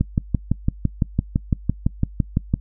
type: click train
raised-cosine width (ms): 5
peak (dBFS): -5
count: 16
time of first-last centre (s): 0.01-2.54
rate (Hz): 5.93
effects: noise-tail reverb RT60 0.1 s tail -23 dB re dry + added 50 Hz sine -36 dBFS peak until 2.6 s